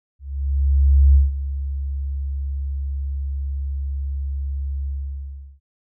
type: tone with ADSR envelope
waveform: sine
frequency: 69 Hz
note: C#2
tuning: 7 cents flat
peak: -8 dBFS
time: 0.19-5.6 s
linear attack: 960 ms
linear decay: 160 ms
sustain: -14 dB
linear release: 730 ms
effects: none